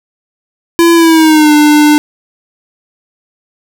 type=tone with pitch glide; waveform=square; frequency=337.3 to 298.8 Hz; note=E4 to D4; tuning=+40 to +30 cents; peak=-4 dBFS; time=0.79-1.98 s; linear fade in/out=0 ms; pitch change=-210 cents; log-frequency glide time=0.94-1.52 s; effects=none